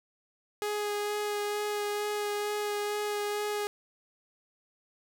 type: tone with vibrato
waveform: sawtooth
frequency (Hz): 415.3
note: G#4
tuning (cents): 0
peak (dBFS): -26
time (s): 0.62-3.67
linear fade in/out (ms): 0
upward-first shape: sine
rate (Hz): 2.2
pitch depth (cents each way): 11
effects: none